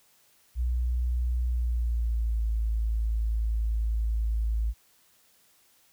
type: tone with pitch glide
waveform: sine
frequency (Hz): 60.8 to 55.11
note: B1 to A1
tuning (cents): -26 to +3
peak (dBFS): -24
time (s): 0.55-4.74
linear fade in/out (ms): 50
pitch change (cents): -171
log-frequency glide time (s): 1.47-2.45
effects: white hiss -63 dBFS RMS until 5.92 s